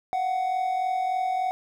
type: tone pair together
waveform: triangle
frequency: 701.6 / 745 Hz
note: F5 / F#5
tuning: +8 / +12 cents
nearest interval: minor second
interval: 104 cents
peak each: -31 / -22 dBFS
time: 0.13-1.51 s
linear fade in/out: 0 ms
effects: none